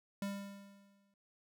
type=tone with exponential decay; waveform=square; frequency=199.3 Hz; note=G3; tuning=29 cents sharp; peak=-36 dBFS; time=0.22-1.14 s; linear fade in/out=2 ms; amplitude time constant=200 ms; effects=none